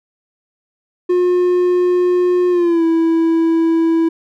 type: tone with pitch glide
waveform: triangle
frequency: 358.4 to 328.7 Hz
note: F4 to E4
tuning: +45 to -5 cents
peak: -9 dBFS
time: 1.09-4.09 s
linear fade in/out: 10 ms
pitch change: -150 cents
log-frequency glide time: 2.5-2.84 s
effects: none